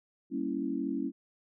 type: chord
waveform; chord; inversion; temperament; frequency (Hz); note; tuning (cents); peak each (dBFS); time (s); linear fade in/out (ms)
sine; G diminished seventh; none; equal; 196 / 233.1 / 277.2 / 329.6; G3 / Bb3 / Db4 / Fb4; 0 / 0 / 0 / 0; -39 / -37 / -33 / -36; 0.3-1.12; 50
effects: none